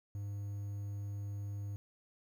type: tone with quantisation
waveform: triangle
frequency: 101.3 Hz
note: G#2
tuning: 43 cents flat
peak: -36 dBFS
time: 0.15-1.76 s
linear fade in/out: 0 ms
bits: 11
effects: none